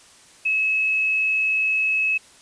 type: tone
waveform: sine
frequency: 2581 Hz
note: E7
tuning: 37 cents flat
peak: -18 dBFS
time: 0.45-2.18 s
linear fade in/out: 10 ms
effects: white hiss -50 dBFS RMS until 2.41 s + resampled to 22050 Hz